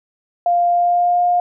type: tone with pitch glide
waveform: sine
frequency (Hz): 698.5 to 708.7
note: F5 to F5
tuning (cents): 0 to +25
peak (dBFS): -12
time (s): 0.46-1.4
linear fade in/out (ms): 2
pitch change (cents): +25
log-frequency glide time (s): 0.68-1.22
effects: none